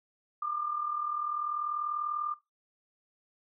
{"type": "tone with amplitude modulation", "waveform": "sine", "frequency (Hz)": 1200, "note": "D6", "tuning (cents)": 37, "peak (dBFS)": -28, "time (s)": [0.42, 2.34], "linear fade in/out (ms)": 5, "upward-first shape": "sine", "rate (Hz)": 40.2, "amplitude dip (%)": 65, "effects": ["noise-tail reverb RT60 0.2 s tail -17 dB re dry"]}